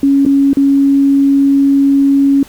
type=tone with dropouts; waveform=sine; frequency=277.2 Hz; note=C#4; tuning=in tune; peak=-6 dBFS; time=0.03-2.43 s; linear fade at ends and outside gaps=2 ms; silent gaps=0.252-0.262 / 0.532-0.57 s; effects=pink hiss -39 dBFS RMS until 2.48 s